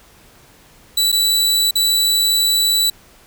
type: tone with dropouts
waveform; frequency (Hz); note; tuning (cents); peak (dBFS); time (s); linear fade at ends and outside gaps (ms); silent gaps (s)
sawtooth; 3951; B7; 0; -10; 0.97-2.9; 5; 1.118-1.125 / 1.71-1.754
effects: pink hiss -48 dBFS RMS until 3.26 s